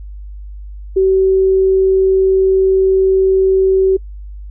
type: tone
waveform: sine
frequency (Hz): 381.1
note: G4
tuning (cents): -49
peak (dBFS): -8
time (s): 0.96-3.97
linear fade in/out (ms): 10
effects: noise-tail reverb RT60 0.1 s tail -25 dB re dry + added 50 Hz sine -27 dBFS peak until 4.5 s